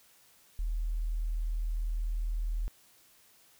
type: tone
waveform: sine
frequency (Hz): 40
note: D#1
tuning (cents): +49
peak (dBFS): -29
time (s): 0.59-2.68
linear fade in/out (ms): 0
effects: white hiss -62 dBFS RMS until 3.59 s